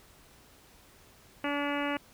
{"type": "harmonic tone", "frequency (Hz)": 287.3, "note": "D4", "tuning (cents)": -38, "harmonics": [1, 2, 3, 4, 5, 6, 7, 8, 9, 10], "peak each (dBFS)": [-33, -36, -38, -39, -40, -41, -41, -42, -43, -43], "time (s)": [1.44, 1.97], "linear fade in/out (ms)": 2, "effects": ["pink hiss -58 dBFS RMS until 2.13 s"]}